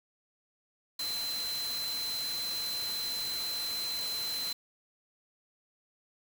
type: tone in noise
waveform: sine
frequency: 4073 Hz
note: C8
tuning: 47 cents flat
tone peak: -33 dBFS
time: 0.99-4.53 s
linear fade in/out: 5 ms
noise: white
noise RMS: -40 dBFS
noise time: 0.99-4.53 s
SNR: +4 dB
effects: none